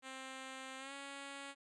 5% pulse tone with pitch glide, 263.6 to 278.1 Hz, C4 to C#4, +13 to +6 cents, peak -35 dBFS, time 0.02-1.55 s, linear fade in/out 50 ms, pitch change +93 cents, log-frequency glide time 0.78-0.93 s, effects resampled to 24000 Hz

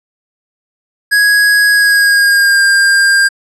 square tone with pitch glide, 1661.2 to 1601.8 Hz, G#6 to G6, 0 to +37 cents, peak -7 dBFS, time 1.11-3.29 s, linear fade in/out 20 ms, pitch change -63 cents, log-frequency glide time 1.71-2.62 s, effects low-pass 12000 Hz 12 dB/octave

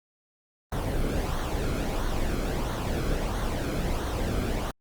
brown noise with flanger, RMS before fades -28 dBFS, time 0.72-4.71 s, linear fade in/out 2 ms, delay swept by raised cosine 0.39 to 1.1 ms, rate 1.5 Hz, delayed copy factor -0.5, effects Opus 32 kbps

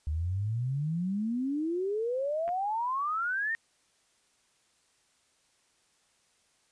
sine exponential sweep, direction up, 73.42 to 1864.7 Hz, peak -28 dBFS, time 0.07-3.55 s, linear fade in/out 0 ms
clicks, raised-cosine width 0.5 ms, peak -30 dBFS, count 2, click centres 2.479 / 2.49 s
effects white hiss -69 dBFS RMS until 6.71 s + resampled to 22050 Hz

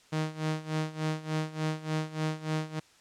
sawtooth tone with tremolo, 156.2 Hz, D#3, 7 cents sharp, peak -23 dBFS, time 0.12-2.8 s, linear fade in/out 10 ms, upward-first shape sine, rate 3.4 Hz, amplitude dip 85%, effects white hiss -60 dBFS RMS until 3 s + low-pass 7000 Hz 12 dB/octave

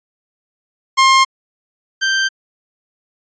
sawtooth tone pair in turn, 1064 / 1567.4 Hz, C6 / G6, +29 / -1 cents, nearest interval perfect fifth, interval 670 cents, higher second, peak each -4 / -10 dBFS, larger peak first, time 0.97-1.25 / 2.01-2.29 s, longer neither, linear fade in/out 20 ms, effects resampled to 16000 Hz

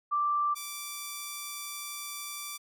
sine / 5% pulse tone pair in turn, 1174.7 / 1167.3 Hz, D6 / D6, 0 / -11 cents, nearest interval unison, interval 11 cents, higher first, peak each -25 dBFS, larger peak neither, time 0.11-0.55 / 0.55-2.58 s, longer second, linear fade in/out 20 ms, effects none

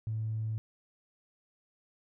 triangle tone with tanh clipping, 110 Hz, A2, in tune, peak -31 dBFS, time 0.07-0.58 s, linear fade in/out 0 ms, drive 4 dB, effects none

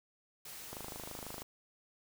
white noise, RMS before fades -48 dBFS, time 0.45-1.43 s, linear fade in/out 5 ms
click train, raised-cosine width 1 ms, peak -30 dBFS, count 19, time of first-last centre 0.73-1.42 s, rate 26.1 Hz
effects none

